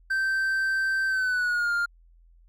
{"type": "tone with pitch glide", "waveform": "triangle", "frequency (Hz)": [1557, 1403.2], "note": ["G6", "F6"], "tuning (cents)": [-12, 8], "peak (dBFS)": -21, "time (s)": [0.1, 1.86], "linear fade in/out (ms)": 10, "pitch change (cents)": -180, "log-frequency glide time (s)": [1.07, 1.73], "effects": ["added 42 Hz sine -53 dBFS peak until 2.48 s"]}